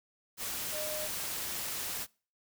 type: tone in noise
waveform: sine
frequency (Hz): 612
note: D#5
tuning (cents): -29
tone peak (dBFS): -38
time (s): 0.71-1.09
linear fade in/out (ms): 50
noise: white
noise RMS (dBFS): -37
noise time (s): 0.37-2.07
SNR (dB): -4
effects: noise-tail reverb RT60 0.4 s tail -25 dB re dry